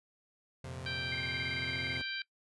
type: chord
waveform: sawtooth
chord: F suspended fourth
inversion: none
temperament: equal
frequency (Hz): 87.31 / 116.54 / 130.81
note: F2 / Bb2 / C3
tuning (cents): 0 / 0 / 0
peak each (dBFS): -41 / -45 / -39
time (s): 0.64-2.02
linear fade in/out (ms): 5
type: harmonic tone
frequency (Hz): 784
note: G5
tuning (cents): 0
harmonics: 2 / 3 / 4 / 5 / 6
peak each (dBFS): -40 / -42 / -43 / -44 / -45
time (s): 0.86-2.22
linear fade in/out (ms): 2
type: tone with tremolo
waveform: sine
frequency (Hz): 2124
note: C7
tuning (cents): +25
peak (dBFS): -37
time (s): 1.12-1.97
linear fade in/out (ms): 2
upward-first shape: square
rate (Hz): 18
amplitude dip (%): 80
effects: noise-tail reverb RT60 0.1 s tail -21 dB re dry + resampled to 24000 Hz